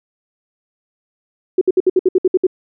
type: tone bursts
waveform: sine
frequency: 370 Hz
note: F#4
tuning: in tune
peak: -8 dBFS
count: 10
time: 1.58-2.468 s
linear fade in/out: 5 ms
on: 33 ms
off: 62 ms
effects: none